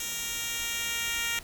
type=tone with high-pass filter sweep; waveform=10% pulse; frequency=466.2 Hz; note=A#4; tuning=in tune; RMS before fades=-32 dBFS; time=0-1.39 s; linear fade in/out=2 ms; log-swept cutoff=4400 to 2200 Hz; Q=0.89; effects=pink hiss -47 dBFS RMS until 1.43 s